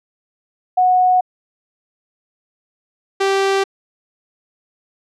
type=tone pair in turn; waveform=sine / sawtooth; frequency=734 / 390.3 Hz; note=F#5 / G4; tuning=-14 / -8 cents; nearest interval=major seventh; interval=1094 cents; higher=first; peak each=-10 dBFS; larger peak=neither; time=0.77-1.21 / 3.2-3.64 s; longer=neither; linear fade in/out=10 ms; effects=low-pass 6000 Hz 12 dB/octave